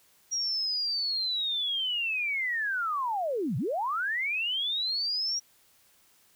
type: linear two-way sweep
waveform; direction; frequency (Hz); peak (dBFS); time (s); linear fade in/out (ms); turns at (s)
sine; down then up; 5700 to 109.8 to 5700; -27; 0.31-5.4; 20; 3.57
effects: white hiss -63 dBFS RMS until 6.35 s